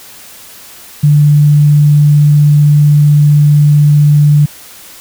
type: tone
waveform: sine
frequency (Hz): 147.4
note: D3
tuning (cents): +7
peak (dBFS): -3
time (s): 1.03-4.46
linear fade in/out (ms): 10
effects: white hiss -34 dBFS RMS until 5 s